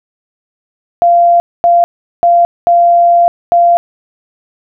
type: tone bursts at uneven times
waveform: sine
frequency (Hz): 691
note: F5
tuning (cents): -19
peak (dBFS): -4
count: 5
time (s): 1.02-1.4 / 1.64-1.84 / 2.23-2.45 / 2.67-3.28 / 3.52-3.77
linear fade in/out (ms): 0
effects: none